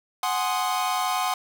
45% pulse chord, Ab dominant seventh, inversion third, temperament equal, 740 / 830.6 / 1046.5 / 1244.5 Hz, Gb5 / Ab5 / C6 / Eb6, 0 / 0 / 0 / 0 cents, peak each -27 / -31 / -28 / -31 dBFS, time 0.23-1.34 s, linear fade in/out 2 ms, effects none

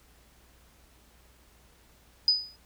sine tone with exponential decay, 4978 Hz, D#8, in tune, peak -16 dBFS, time 2.28-2.56 s, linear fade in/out 1 ms, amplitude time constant 60 ms, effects added 60 Hz sine -61 dBFS peak until 2.65 s + pink hiss -61 dBFS RMS until 2.65 s

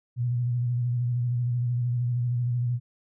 sine tone with vibrato, 121.7 Hz, B2, 25 cents flat, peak -23 dBFS, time 0.16-2.8 s, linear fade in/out 50 ms, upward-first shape square, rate 13 Hz, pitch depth 31 cents each way, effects none

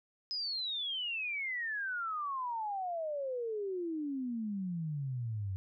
sine exponential sweep, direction down, 5100 to 92.5 Hz, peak -34 dBFS, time 0.31-5.56 s, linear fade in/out 0 ms, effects none

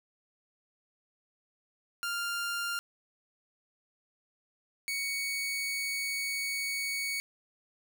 sawtooth tone pair in turn, 1396.9 / 2232 Hz, F6 / C#7, 0 / +11 cents, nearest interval minor sixth, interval 811 cents, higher second, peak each -28 dBFS, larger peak neither, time 2.03-2.79 / 4.88-7.2 s, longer second, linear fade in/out 0 ms, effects none

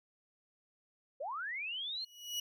sine linear sweep, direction up, 496.7 to 4300 Hz, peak -37 dBFS, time 1.2-2.05 s, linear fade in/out 10 ms
30% pulse tone with exponential growth, 2917 Hz, F#7, 25 cents flat, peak -30 dBFS, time 1.94-2.4 s, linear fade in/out 5 ms, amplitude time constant 100 ms
effects none

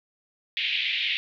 white band-pass noise, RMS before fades -27 dBFS, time 0.57-1.17 s, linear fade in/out 0 ms, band 2100 to 3600 Hz, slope 48 dB/octave, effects none

